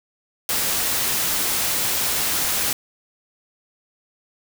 white noise, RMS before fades -22 dBFS, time 0.49-2.73 s, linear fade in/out 2 ms, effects none

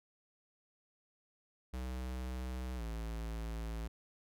square tone with pitch glide, 63.3 to 55.75 Hz, B1 to A1, +43 to +23 cents, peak -39 dBFS, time 1.73-3.88 s, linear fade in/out 10 ms, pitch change -220 cents, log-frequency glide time 2.76-2.83 s, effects none

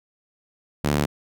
sawtooth tone with high-pass filter, 73.42 Hz, D2, in tune, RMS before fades -22 dBFS, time 0.84-1.06 s, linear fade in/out 10 ms, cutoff 150 Hz, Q 0.98, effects none

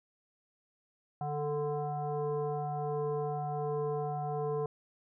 sine tone with frequency modulation, 146.83 Hz, D3, in tune, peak -31 dBFS, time 1.21-4.66 s, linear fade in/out 2 ms, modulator 295 Hz, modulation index 2.4, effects none

